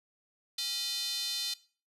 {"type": "tone with high-pass filter", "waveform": "square", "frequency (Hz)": 276, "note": "C#4", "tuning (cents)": -7, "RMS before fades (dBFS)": -34, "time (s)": [0.58, 1.54], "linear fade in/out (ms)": 5, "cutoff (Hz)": 4000, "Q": 4.6, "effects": ["noise-tail reverb RT60 0.4 s tail -19 dB re dry", "resampled to 32000 Hz"]}